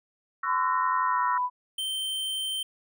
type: chord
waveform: sine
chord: F# dominant seventh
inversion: second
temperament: just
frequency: 1110 / 1332 / 1480 / 1850 Hz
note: C#6 / E6 / F#6 / A#6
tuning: +2 / +18 / 0 / -14 cents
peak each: -32 / -31 / -36 / -36 dBFS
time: 0.43-1.38 s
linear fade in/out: 5 ms
type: tone with pitch glide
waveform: sine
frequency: 1019 to 993.4 Hz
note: C6 to B5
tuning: -46 to +10 cents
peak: -24 dBFS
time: 0.45-1.5 s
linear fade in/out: 50 ms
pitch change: -44 cents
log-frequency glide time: 1.05-1.19 s
type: tone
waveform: square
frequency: 3114 Hz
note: G7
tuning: 12 cents flat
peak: -29 dBFS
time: 1.78-2.63 s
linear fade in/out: 5 ms
effects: none